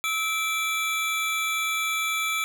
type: tone cluster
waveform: square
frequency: 1301 / 2332 / 3434 Hz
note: E6 / D7 / A7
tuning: -23 / -13 / -43 cents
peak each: -31 / -27 / -33 dBFS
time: 0.04-2.44 s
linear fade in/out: 0 ms
effects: none